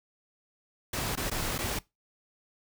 pink noise with dropouts, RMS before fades -32 dBFS, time 0.93-1.79 s, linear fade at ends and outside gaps 5 ms, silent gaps 1.155-1.173 / 1.3-1.313 / 1.581-1.587 s, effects noise-tail reverb RT60 0.2 s tail -21 dB re dry

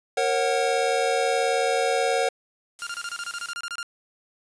square chord, F# major, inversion first, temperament equal with one note detuned, 466.2 / 544.8 / 740 Hz, A#4 / C#5 / F#5, 0 / -30 / 0 cents, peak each -26 dBFS, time 0.17-2.29 s, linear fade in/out 5 ms
blue noise, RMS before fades -38 dBFS, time 2.79-3.52 s, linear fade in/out 0 ms
sawtooth tone bursts, 1400 Hz, F6, 4 cents sharp, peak -26 dBFS, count 14, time 2.82-3.829 s, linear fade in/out 0 ms, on 47 ms, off 27 ms
effects resampled to 22050 Hz

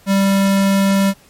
square tone, 196 Hz, G3, in tune, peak -12 dBFS, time 0.06-1.14 s, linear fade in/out 50 ms, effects pink hiss -49 dBFS RMS until 1.29 s + MP3 64 kbps

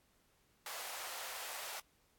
pink high-pass noise, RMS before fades -45 dBFS, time 0.66-1.8 s, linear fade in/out 2 ms, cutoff 610 Hz, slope 24 dB/octave, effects pink hiss -73 dBFS RMS until 2.18 s + AAC 64 kbps

